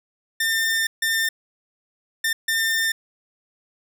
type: tone bursts at uneven times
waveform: sawtooth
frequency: 1802 Hz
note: A6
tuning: 41 cents sharp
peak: -16 dBFS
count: 4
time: 0.4-0.87 / 1.02-1.29 / 2.24-2.33 / 2.48-2.92 s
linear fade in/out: 5 ms
effects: none